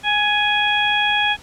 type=harmonic tone with a mistuned harmonic; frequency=830 Hz; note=G#5; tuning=1 cent flat; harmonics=1 / 2 / 3 / 4; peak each=-21 / -21 / -21 / -21 dBFS; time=0.03-1.37 s; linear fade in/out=50 ms; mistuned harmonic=2; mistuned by=+18 cents; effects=pink hiss -44 dBFS RMS until 1.42 s + low-pass 9000 Hz 12 dB/octave